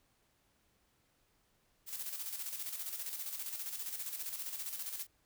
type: noise with tremolo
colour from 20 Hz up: blue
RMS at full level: -40 dBFS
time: 1.86-5.07 s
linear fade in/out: 50 ms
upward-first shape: square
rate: 15 Hz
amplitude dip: 50%
effects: pink hiss -74 dBFS RMS until 5.25 s